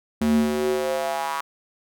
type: tone with high-pass filter sweep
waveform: square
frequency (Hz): 75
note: D2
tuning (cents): +37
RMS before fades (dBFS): -23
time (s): 0.21-1.41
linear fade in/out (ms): 5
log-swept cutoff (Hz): 180 to 1100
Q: 4.5
effects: none